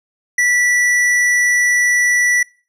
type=tone with tanh clipping; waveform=sine; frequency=1959 Hz; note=B6; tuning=15 cents flat; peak=-13 dBFS; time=0.38-2.43 s; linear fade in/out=5 ms; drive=16 dB; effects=noise-tail reverb RT60 0.4 s tail -23 dB re dry + low-pass 11000 Hz 12 dB/octave